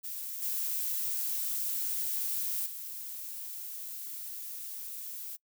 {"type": "noise with level steps", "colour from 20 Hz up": "violet", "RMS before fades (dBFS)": [-39, -33, -41], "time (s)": [0.03, 5.37], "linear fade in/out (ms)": 20, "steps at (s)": [0.42, 2.66], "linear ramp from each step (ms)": 5, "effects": ["noise-tail reverb RT60 0.1 s tail -25 dB re dry"]}